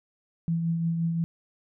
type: tone with tremolo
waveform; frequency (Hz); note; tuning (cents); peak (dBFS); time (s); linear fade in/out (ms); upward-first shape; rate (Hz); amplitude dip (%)
sine; 166.4; E3; +17; -22; 0.48-1.24; 0; triangle; 5.7; 40
effects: none